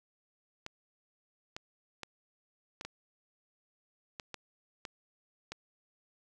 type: clicks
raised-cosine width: 0.2 ms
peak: -23 dBFS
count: 9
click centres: 0.664 / 1.565 / 2.033 / 2.811 / 2.85 / 4.198 / 4.343 / 4.852 / 5.52 s
effects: none